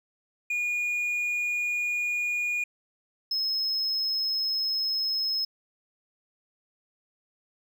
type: tone pair in turn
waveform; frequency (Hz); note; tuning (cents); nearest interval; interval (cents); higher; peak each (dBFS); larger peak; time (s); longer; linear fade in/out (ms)
triangle; 2440 / 5170; D#7 / E8; -34 / -34; octave + minor second; 1300; second; -24; neither; 0.5-2.64 / 3.31-5.45; neither; 5
effects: none